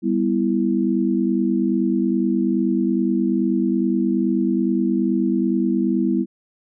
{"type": "chord", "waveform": "sine", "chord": "E minor", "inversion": "first", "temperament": "just", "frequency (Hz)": [197.78, 247.2, 329.6], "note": ["G3", "B3", "E4"], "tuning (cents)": [16, 2, 0], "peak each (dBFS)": -21, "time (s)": [0.02, 6.26], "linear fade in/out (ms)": 50, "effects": []}